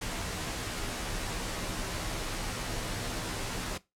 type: noise with comb filter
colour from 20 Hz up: pink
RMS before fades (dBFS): -35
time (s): 0.01-3.78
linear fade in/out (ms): 10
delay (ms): 14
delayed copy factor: -0.6
effects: noise-tail reverb RT60 0.2 s tail -18 dB re dry + low-pass 10000 Hz 12 dB/octave